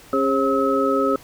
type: tone cluster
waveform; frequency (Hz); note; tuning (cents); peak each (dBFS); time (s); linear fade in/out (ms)
sine; 272.6 / 407.3 / 538 / 1288; C#4 / G#4 / C5 / E6; -29 / -34 / +48 / -41; -22; 0.13-1.16; 2
effects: pink hiss -46 dBFS RMS until 1.23 s